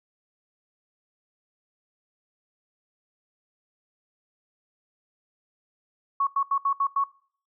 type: tone bursts at uneven times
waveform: sine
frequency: 1108.7 Hz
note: C#6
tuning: in tune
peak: -20 dBFS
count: 6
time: 6.2-6.27 / 6.36-6.43 / 6.51-6.58 / 6.65-6.73 / 6.8-6.87 / 6.96-7.04 s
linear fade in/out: 5 ms
effects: noise-tail reverb RT60 0.5 s tail -22 dB re dry